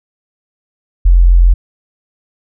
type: tone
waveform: sine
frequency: 43.65 Hz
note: F1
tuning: in tune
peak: -3 dBFS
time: 1.05-1.54 s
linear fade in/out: 10 ms
effects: none